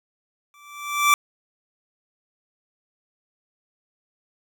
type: tone with exponential growth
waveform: 25% pulse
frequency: 1167 Hz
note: D6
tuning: 11 cents flat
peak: -8 dBFS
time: 0.54-1.14 s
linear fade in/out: 1 ms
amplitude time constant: 130 ms
effects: none